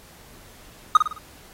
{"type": "tone with echo", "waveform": "triangle", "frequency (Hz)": 1247, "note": "D#6", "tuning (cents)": 3, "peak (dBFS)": -6, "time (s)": [0.95, 0.97], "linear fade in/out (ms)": 2, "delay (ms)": 53, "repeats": 4, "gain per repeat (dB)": -7, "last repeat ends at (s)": 1.182, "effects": ["pink hiss -49 dBFS RMS until 1.53 s", "AAC 48 kbps"]}